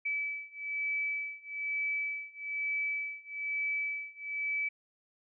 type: beating tone pair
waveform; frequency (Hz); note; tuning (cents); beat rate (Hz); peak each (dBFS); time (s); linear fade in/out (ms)
sine; 2300 / 2301.1; D7 / D7; -37 / -36; 1.1; -36 / -35; 0.05-4.69; 10
effects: none